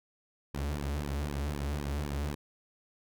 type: tone with flanger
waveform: sawtooth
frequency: 71.9 Hz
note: D2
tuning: 36 cents flat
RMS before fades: -34 dBFS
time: 0.54-2.35 s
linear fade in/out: 5 ms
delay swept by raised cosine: 1.4 to 6.4 ms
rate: 3.9 Hz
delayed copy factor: -1
effects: none